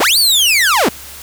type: linear two-way sweep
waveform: sawtooth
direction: up then down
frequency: 174.61 to 4690 to 174.61 Hz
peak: -6 dBFS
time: 0-0.89 s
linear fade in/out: 5 ms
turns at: 0.18 s
effects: added 71 Hz sine -41 dBFS peak until 1.22 s + white hiss -33 dBFS RMS until 1.22 s